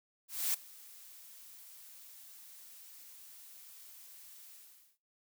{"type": "noise with ADSR envelope", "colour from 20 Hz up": "blue", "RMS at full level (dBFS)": -31, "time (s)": [0.28, 4.98], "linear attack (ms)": 260, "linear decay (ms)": 7, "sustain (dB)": -23, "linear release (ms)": 470, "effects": ["noise-tail reverb RT60 0.3 s tail -19 dB re dry"]}